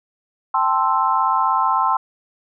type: chord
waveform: sine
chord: A minor seventh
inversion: third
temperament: equal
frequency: 784 / 880 / 1046.5 / 1318.5 Hz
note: G5 / A5 / C6 / E6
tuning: 0 / 0 / 0 / 0 cents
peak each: -23 / -21 / -18 / -22 dBFS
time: 0.54-1.97 s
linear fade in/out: 5 ms
effects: none